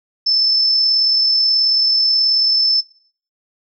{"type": "tone with amplitude modulation", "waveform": "sine", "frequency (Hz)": 5274, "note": "E8", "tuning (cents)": 0, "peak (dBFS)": -11, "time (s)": [0.26, 2.81], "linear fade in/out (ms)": 10, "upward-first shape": "sine", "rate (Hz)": 38.5, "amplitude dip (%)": 30, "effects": ["noise-tail reverb RT60 0.5 s tail -17 dB re dry"]}